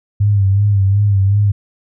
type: tone with vibrato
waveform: sine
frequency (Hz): 100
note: G2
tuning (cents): +35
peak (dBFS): -9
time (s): 0.2-1.52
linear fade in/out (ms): 10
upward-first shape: sine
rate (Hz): 2.7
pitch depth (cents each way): 61
effects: none